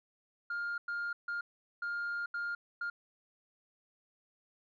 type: tone bursts at uneven times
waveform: sine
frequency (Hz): 1408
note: F6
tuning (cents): +14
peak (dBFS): -32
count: 6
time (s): 0.5-0.78 / 0.88-1.13 / 1.28-1.41 / 1.82-2.26 / 2.34-2.55 / 2.81-2.9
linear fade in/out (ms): 5
effects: tanh soft clip ceiling -32 dBFS